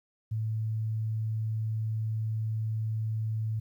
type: tone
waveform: sine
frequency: 110 Hz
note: A2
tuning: in tune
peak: -28 dBFS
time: 0.31-3.6 s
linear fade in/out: 10 ms
effects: 11-bit